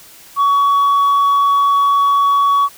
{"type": "tone", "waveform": "sine", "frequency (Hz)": 1126, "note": "C#6", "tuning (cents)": 27, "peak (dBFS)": -7, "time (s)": [0.36, 2.69], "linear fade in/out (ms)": 50, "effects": ["tanh soft clip ceiling -9 dBFS", "white hiss -41 dBFS RMS until 2.77 s"]}